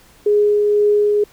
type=tone with tremolo; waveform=sine; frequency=415.3 Hz; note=G#4; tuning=in tune; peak=-10 dBFS; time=0.26-1.24 s; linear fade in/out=5 ms; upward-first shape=triangle; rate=2 Hz; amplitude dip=25%; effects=pink hiss -49 dBFS RMS until 1.32 s